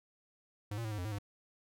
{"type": "tone with pitch steps", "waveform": "square", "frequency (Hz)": [103.5, 115.9, 109, 104.9, 89.1, 108, 101.6], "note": ["G#2", "A#2", "A2", "G#2", "F2", "A2", "G#2"], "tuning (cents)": [-5, -10, -16, 18, 35, -32, -38], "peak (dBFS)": -37, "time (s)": [0.71, 1.186], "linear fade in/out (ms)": 5, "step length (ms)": 68, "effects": []}